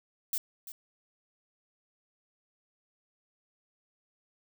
violet noise with echo, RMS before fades -31 dBFS, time 0.33-0.38 s, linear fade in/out 2 ms, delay 340 ms, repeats 1, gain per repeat -13 dB, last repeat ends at 0.72 s, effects none

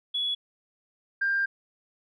sine tone pair in turn, 3386 / 1593.4 Hz, G#7 / G6, +33 / +28 cents, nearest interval octave + minor second, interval 1305 cents, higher first, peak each -25 / -22 dBFS, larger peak second, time 0.14-0.35 / 1.21-1.46 s, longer second, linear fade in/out 10 ms, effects tanh soft clip ceiling -18 dBFS

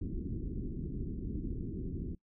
pink low-pass noise, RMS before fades -38 dBFS, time 0.01-2.15 s, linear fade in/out 5 ms, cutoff 370 Hz, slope 48 dB/octave, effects noise-tail reverb RT60 0.1 s tail -20 dB re dry

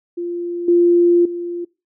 sine tone with level steps, 347.1 Hz, F4, 11 cents flat, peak -21 / -9 / -22 dBFS, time 0.17-1.65 s, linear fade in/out 10 ms, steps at 0.68 / 1.25 s, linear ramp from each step 5 ms, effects noise-tail reverb RT60 0.3 s tail -24 dB re dry

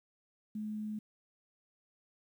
sine tone with quantisation, 213.5 Hz, G#3, 48 cents sharp, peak -36 dBFS, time 0.55-0.99 s, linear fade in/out 5 ms, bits 11, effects none

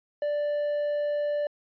triangle tone, 587.3 Hz, D5, in tune, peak -23 dBFS, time 0.22-1.47 s, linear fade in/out 2 ms, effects resampled to 11025 Hz

